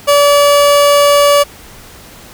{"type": "tone", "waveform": "30% pulse", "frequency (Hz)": 575, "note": "D5", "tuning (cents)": -37, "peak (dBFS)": -3, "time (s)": [0.07, 1.44], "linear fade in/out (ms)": 20, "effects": ["pink hiss -36 dBFS RMS until 2.33 s"]}